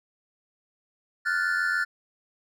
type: tone cluster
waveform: triangle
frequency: 1402 / 1489 / 1754 Hz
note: F6 / F#6 / A6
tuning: +6 / +11 / -6 cents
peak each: -26 dBFS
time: 1.25-1.85 s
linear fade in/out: 20 ms
effects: none